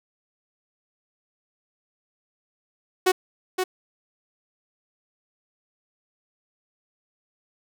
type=tone with echo; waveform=sawtooth; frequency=370 Hz; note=F#4; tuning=in tune; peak=-12 dBFS; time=3.06-3.12 s; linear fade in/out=10 ms; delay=520 ms; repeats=1; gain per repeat=-6 dB; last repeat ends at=3.64 s; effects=none